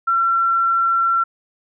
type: tone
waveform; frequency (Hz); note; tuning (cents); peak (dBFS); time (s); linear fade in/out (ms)
sine; 1357; E6; +50; -14; 0.07-1.24; 10
effects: none